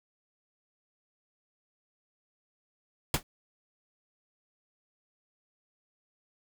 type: noise with exponential decay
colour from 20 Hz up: pink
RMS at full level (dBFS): -21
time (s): 3.14-3.23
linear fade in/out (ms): 2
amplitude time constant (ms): 18
effects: none